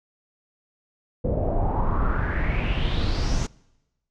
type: noise with low-pass filter sweep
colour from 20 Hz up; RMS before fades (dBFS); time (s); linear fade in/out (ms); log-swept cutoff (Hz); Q
brown; -23; 1.24-3.47; 10; 490 to 6700; 4.8
effects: noise-tail reverb RT60 1.0 s tail -24 dB re dry